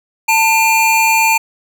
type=tone pair together; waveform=square; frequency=892.8 / 2400 Hz; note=A5 / D7; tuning=+25 / +37 cents; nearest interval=octave + perfect fourth; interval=1712 cents; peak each=-13 dBFS; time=0.28-1.38 s; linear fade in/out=10 ms; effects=none